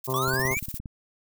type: noise with tremolo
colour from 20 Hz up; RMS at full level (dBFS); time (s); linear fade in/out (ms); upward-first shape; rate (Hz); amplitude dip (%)
violet; -35; 0.04-0.79; 5; square; 17; 75
type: harmonic tone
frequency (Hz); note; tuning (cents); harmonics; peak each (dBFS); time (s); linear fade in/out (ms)
130.81; C3; 0; 1 / 2 / 3 / 4 / 5 / 6 / 7 / 8 / 9; -30 / -37 / -30 / -38 / -37 / -44 / -37 / -35 / -43; 0.07-0.55; 20
type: exponential sweep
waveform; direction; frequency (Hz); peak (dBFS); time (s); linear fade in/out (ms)
square; up; 1100 to 2400; -27; 0.14-0.59; 0
type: click train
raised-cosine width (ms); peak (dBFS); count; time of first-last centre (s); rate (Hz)
5; -24; 11; 0.28-0.858; 17.3
effects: none